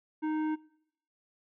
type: tone with hard clipping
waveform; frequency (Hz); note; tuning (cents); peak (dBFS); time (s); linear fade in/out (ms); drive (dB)
triangle; 310; D#4; -6; -31; 0.22-0.56; 20; 17
effects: noise-tail reverb RT60 0.8 s tail -23 dB re dry + low-pass 2000 Hz 12 dB/octave